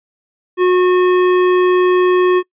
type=tone with tanh clipping; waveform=sine; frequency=363.6 Hz; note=F#4; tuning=30 cents flat; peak=-11 dBFS; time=0.57-2.43 s; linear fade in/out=50 ms; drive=17 dB; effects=noise-tail reverb RT60 0.1 s tail -24 dB re dry + resampled to 8000 Hz